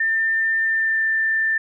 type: tone with pitch glide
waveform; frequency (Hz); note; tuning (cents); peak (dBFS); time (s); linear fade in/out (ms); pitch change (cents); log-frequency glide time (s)
sine; 1796 to 1781.5; A6 to A6; +35 to +21; -17; 0-1.58; 5; -14; 0.63-1.06
effects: none